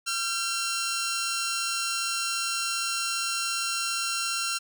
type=tone pair together; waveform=10% pulse; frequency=1368.7 / 1568 Hz; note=F6 / G6; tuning=-35 / 0 cents; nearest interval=major second; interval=235 cents; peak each=-19 / -29 dBFS; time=0.06-4.59 s; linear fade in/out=20 ms; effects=none